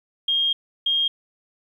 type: tone pair in turn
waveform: sine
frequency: 3231 / 3231 Hz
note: G#7 / G#7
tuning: -48 / -48 cents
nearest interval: unison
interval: 0 cents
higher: neither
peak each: -18 dBFS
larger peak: neither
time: 0.28-0.53 / 0.86-1.08 s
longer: first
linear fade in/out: 5 ms
effects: 9-bit